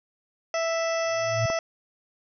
harmonic tone, 659.3 Hz, E5, in tune, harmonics 1 / 2 / 3 / 4 / 5 / 7 / 8 / 9, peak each -25 / -33 / -34 / -37 / -44 / -46 / -38 / -39 dBFS, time 0.54-1.59 s, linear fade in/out 2 ms
sine tone with exponential growth, 113.4 Hz, A#2, 47 cents flat, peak -21 dBFS, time 1.05-1.46 s, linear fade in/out 5 ms, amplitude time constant 87 ms
click, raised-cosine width 1 ms, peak -18 dBFS, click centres 1.501 s
effects none

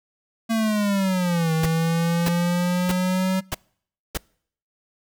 square linear two-way sweep, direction down then up, 228.4 to 159.7 to 189.2 Hz, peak -20 dBFS, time 0.49-3.41 s, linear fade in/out 20 ms, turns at 1.53 s
pink noise bursts, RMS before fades -25 dBFS, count 5, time 1.63-4.175 s, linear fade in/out 5 ms, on 29 ms, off 600 ms
effects noise-tail reverb RT60 0.6 s tail -26 dB re dry

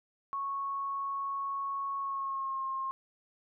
sine tone with pitch glide, 1104 to 1068.2 Hz, C#6 to C6, -7 to +36 cents, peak -32 dBFS, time 0.33-2.91 s, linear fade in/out 0 ms, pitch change -57 cents, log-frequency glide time 1.99-2.64 s, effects none

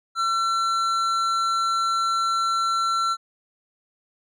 triangle tone with hard clipping, 1350 Hz, E6, 41 cents sharp, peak -22 dBFS, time 0.15-3.17 s, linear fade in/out 50 ms, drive 13 dB, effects none

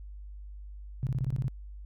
sine tone bursts, 130 Hz, C3, 11 cents flat, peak -26 dBFS, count 8, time 1.03-1.481 s, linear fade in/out 0 ms, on 38 ms, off 21 ms, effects added 50 Hz sine -41 dBFS peak until 1.85 s

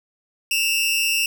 sawtooth tone pair together, 2635 / 2800 Hz, E7 / F7, -1 / +4 cents, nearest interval minor second, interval 105 cents, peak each -18 dBFS, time 0.51-1.26 s, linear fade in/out 2 ms, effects none

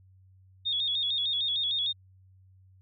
sine tone with vibrato, 3520 Hz, A7, in tune, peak -26 dBFS, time 0.65-1.93 s, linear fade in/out 20 ms, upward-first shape square, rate 6.6 Hz, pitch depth 74 cents each way, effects added 94 Hz sine -55 dBFS peak until 2.81 s

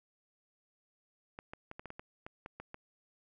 clicks, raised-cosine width 0.5 ms, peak -29 dBFS, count 11, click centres 1.389 / 1.535 / 1.714 / 1.795 / 1.857 / 1.904 / 1.995 / 2.265 / 2.461 / 2.6 / 2.744 s, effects none

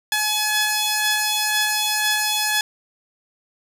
10% pulse tone pair together, 849 / 1700 Hz, G#5 / G#6, +38 / +40 cents, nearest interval octave, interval 1202 cents, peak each -13 dBFS, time 0.12-2.61 s, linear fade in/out 2 ms, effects none

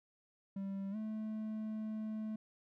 triangle tone with pitch glide, 195.5 to 216.9 Hz, G3 to A3, -4 to -25 cents, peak -36 dBFS, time 0.56-2.36 s, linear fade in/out 5 ms, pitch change +179 cents, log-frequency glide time 0.91-0.96 s, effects none

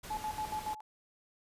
pink noise, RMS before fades -46 dBFS, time 0.03-0.75 s, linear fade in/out 10 ms
sine tone with tremolo, 858 Hz, A5, 44 cents flat, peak -33 dBFS, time 0.1-0.81 s, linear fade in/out 10 ms, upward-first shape square, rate 7.1 Hz, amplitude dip 75%
effects resampled to 32000 Hz

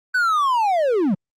triangle linear sweep, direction down, 1525 to 166 Hz, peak -14 dBFS, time 0.14-1.15 s, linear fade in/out 10 ms, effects Opus 48 kbps

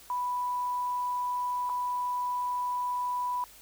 sine tone with dropouts, 987.8 Hz, B5, in tune, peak -28 dBFS, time 0.1-3.44 s, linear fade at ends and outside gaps 1 ms, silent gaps 1.693-1.697 s, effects added 50 Hz sine -63 dBFS peak until 3.61 s + white hiss -53 dBFS RMS until 3.61 s

